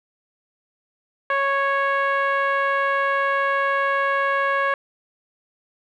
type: tone with low-pass filter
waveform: 10% pulse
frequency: 553 Hz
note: C#5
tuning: 4 cents flat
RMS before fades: -21 dBFS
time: 1.3-4.74 s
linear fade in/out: 2 ms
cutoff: 1500 Hz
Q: 1.7
effects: none